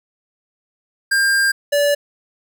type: tone pair in turn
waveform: square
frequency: 1600 / 577.6 Hz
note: G6 / D5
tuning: +35 / -29 cents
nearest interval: octave + tritone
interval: 1764 cents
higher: first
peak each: -14 dBFS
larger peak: neither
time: 1.11-1.52 / 1.72-1.95 s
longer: first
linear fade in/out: 10 ms
effects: none